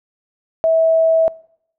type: tone pair in turn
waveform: sine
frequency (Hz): 650 / 650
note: E5 / E5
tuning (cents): -24 / -24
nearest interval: unison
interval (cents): 0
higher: neither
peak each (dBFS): -11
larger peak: neither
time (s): 0.64-0.96 / 0.96-1.28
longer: neither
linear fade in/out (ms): 0
effects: noise-tail reverb RT60 0.7 s tail -23 dB re dry